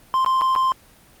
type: tone with dropouts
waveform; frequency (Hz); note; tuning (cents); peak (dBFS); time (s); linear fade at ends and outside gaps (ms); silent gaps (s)
triangle; 1046.5; C6; 0; -14; 0.14-0.72; 0; 0.247-0.262 / 0.412-0.418 / 0.552-0.561
effects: pink hiss -51 dBFS RMS until 1.2 s + Opus 24 kbps